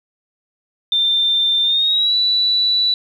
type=tone with pitch glide; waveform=sine; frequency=3583 to 3953 Hz; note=A7 to B7; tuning=+31 to +1 cents; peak=-13 dBFS; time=0.92-2.94 s; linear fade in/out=2 ms; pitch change=+170 cents; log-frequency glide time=1.63-2.15 s; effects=8-bit